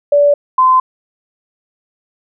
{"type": "tone pair in turn", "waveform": "sine", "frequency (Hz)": [578, 1029.9], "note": ["D5", "C6"], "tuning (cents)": [-28, -28], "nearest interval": "minor seventh", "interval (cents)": 1000, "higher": "second", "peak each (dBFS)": -6, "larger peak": "neither", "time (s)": [[0.12, 0.34], [0.58, 0.8]], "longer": "neither", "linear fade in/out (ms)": 5, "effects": []}